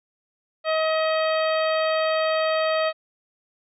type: harmonic tone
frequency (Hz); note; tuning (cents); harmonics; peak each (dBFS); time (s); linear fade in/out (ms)
634; D#5; +32; 1 / 2 / 3 / 4 / 5 / 6 / 7; -21 / -27 / -31 / -33 / -35 / -37 / -38; 0.64-2.93; 50
effects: none